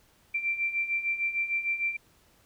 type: beating tone pair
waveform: sine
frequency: 2349 / 2355.6 Hz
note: D7 / D7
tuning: 0 / +5 cents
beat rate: 6.6 Hz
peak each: -33 / -28 dBFS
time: 0.34-1.97 s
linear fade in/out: 10 ms
effects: pink hiss -63 dBFS RMS until 2.45 s